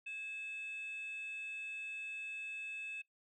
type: tone with frequency modulation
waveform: sine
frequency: 2600 Hz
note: E7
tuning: 24 cents flat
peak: -40 dBFS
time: 0.06-3.02 s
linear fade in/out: 10 ms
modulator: 960 Hz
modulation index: 0.25
effects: noise-tail reverb RT60 0.1 s tail -17 dB re dry + tanh soft clip ceiling -39 dBFS